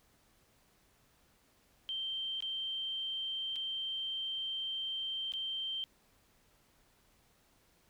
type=tone with dropouts; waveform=sine; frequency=3136 Hz; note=G7; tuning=in tune; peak=-35 dBFS; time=1.89-5.84 s; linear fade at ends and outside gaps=0 ms; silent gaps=2.405-2.424 / 3.558-3.562 / 5.321-5.337 s; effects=pink hiss -69 dBFS RMS until 7.89 s

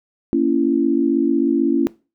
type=chord; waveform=sine; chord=A# diminished; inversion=none; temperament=just; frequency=233.1 / 279.7 / 335.6 Hz; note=A#3 / C#4 / E4; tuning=0 / +16 / +31 cents; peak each=-21 / -17 / -18 dBFS; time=0.33-1.87 s; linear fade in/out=0 ms; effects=noise-tail reverb RT60 0.3 s tail -20 dB re dry

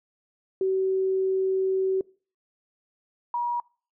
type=tone pair in turn; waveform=sine; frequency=380.3 / 958.3 Hz; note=F#4 / A#5; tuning=+48 / +48 cents; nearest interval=octave + major third; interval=1600 cents; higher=second; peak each=-21 / -24 dBFS; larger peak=first; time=0.61-2.01 / 3.34-3.6 s; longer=first; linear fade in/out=2 ms; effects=noise-tail reverb RT60 0.4 s tail -24 dB re dry

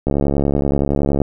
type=click train; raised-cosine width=2 ms; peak=-4 dBFS; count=82; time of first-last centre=0.07-1.217 s; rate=70.6 Hz; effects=none

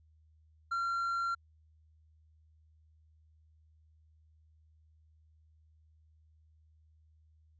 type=tone; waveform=triangle; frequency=1373 Hz; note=F6; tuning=30 cents flat; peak=-29 dBFS; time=0.71-1.35 s; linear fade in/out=10 ms; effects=added 78 Hz sine -62 dBFS peak until 7.59 s + resampled to 16000 Hz

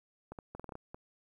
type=clicks; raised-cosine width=1 ms; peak=-30 dBFS; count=9; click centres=0.32 / 0.388 / 0.55 / 0.596 / 0.643 / 0.692 / 0.722 / 0.754 / 0.945 s; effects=11-bit

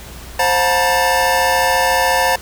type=tone cluster; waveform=square; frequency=527 / 719 / 885 / 959 / 1764 Hz; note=C5 / F#5 / A5 / A#5 / A6; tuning=+12 / -50 / +10 / +49 / +4 cents; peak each=-20 dBFS; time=0.39-2.36 s; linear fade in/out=5 ms; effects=added 60 Hz sine -35 dBFS peak until 2.41 s + pink hiss -36 dBFS RMS until 2.41 s

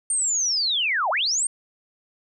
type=linear two-way sweep; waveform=sine; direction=down then up; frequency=8870 to 587.3 to 8870 Hz; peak=-20 dBFS; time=0.1-1.47 s; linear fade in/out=2 ms; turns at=1.1 s; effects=none

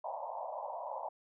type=band-pass noise; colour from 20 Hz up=white; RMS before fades=-41 dBFS; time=0.04-1.09 s; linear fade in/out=5 ms; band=540 to 1000 Hz; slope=96 dB/octave; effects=none

